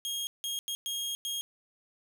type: tone bursts at uneven times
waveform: sawtooth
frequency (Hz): 3254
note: G#7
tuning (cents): -36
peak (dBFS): -29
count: 5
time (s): 0.05-0.27 / 0.44-0.59 / 0.68-0.75 / 0.86-1.15 / 1.25-1.41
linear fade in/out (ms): 0
effects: none